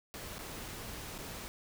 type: noise with dropouts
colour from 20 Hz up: pink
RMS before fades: -44 dBFS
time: 0.14-1.48 s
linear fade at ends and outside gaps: 0 ms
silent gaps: 0.383-0.39 / 0.681-0.685 / 1.18-1.186 s
effects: none